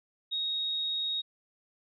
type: tone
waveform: sine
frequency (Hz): 3758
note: A#7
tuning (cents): +13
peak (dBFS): -29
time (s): 0.31-1.22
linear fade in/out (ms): 20
effects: none